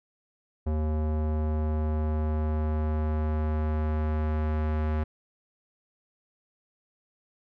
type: tone with low-pass filter sweep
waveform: square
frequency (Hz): 77.2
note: D#2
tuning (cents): -13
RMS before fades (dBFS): -27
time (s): 0.66-5.04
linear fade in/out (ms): 10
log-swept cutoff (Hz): 720 to 1700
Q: 0.83
effects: none